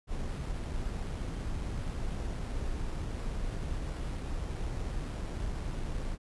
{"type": "noise with sample-and-hold", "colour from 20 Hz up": "brown", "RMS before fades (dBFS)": -35, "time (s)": [0.07, 6.18], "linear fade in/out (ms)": 50, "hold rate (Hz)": 6300, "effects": ["resampled to 24000 Hz"]}